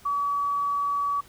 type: tone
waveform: sine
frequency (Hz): 1140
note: C#6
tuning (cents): +48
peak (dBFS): -23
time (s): 0.05-1.21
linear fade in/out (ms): 10
effects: pink hiss -53 dBFS RMS until 1.28 s